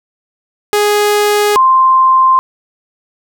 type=tone pair in turn; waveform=sawtooth / sine; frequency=415.3 / 1046.5 Hz; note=G#4 / C6; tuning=0 / 0 cents; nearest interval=octave + major third; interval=1600 cents; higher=second; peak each=-5 dBFS; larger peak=neither; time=0.73-1.56 / 1.56-2.39 s; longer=neither; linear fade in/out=0 ms; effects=none